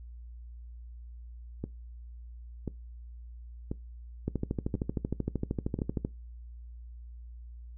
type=two click trains; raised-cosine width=3 ms; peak=-17 / -20 dBFS; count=24 / 5; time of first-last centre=4.28-6.049 / 1.64-5.789 s; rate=13 / 0.964 Hz; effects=noise-tail reverb RT60 0.2 s tail -21 dB re dry + added 59 Hz sine -43 dBFS peak until 7.77 s

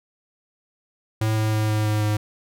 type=tone with pitch steps; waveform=square; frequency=109.5 / 108.74 / 107.99 / 107.25 / 106.51 / 105.77 Hz; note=A2 / A2 / A2 / A2 / G#2 / G#2; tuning=-8 / -20 / -32 / -44 / +44 / +32 cents; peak=-20 dBFS; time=1.21-2.17 s; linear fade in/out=5 ms; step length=160 ms; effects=none

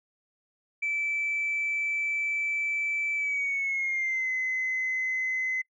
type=tone with pitch glide; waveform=sine; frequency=2319 to 2042 Hz; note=D7 to C7; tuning=-22 to -43 cents; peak=-25 dBFS; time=0.82-5.62 s; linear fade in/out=10 ms; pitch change=-221 cents; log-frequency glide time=3.15-4.3 s; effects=noise-tail reverb RT60 0.1 s tail -26 dB re dry + tanh soft clip ceiling -22 dBFS

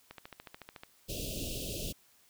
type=click train; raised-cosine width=0.3 ms; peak=-29 dBFS; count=11; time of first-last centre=0.11-0.835 s; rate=13.8 Hz
type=band-stop noise; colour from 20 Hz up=pink; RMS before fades=-38 dBFS; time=1.08-1.93 s; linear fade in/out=20 ms; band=660 to 2600 Hz; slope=96 dB/octave
effects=white hiss -65 dBFS RMS until 2.29 s

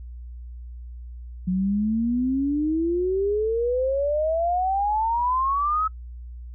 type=exponential sweep; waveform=sine; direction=up; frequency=180 to 1299 Hz; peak=-20 dBFS; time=1.47-5.88 s; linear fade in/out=10 ms; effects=noise-tail reverb RT60 0.1 s tail -25 dB re dry + added 60 Hz sine -35 dBFS peak until 6.54 s

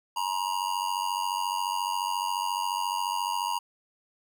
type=tone with amplitude modulation; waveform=square; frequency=950 Hz; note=A#5; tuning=33 cents sharp; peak=-24 dBFS; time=0.16-3.59 s; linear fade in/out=10 ms; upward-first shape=sine; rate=94.3 Hz; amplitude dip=90%; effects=none

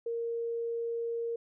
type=tone; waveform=sine; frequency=464.9 Hz; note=A#4; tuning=5 cents flat; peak=-31 dBFS; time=0.06-1.36 s; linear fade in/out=5 ms; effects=none

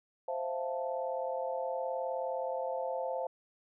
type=chord; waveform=sine; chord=F major seventh; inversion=second; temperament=equal; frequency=523.3 / 659.3 / 698.5 / 880 Hz; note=C5 / E5 / F5 / A5; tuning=0 / 0 / 0 / 0 cents; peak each=-35 / -40 / -40 / -40 dBFS; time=0.28-3.27 s; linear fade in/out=5 ms; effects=none

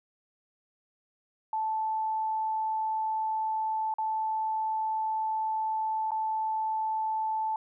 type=tone with dropouts; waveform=sine; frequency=876 Hz; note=A5; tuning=8 cents flat; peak=-27 dBFS; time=1.53-7.56 s; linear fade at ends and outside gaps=2 ms; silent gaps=3.94-3.984 / 6.108-6.117 s; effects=none

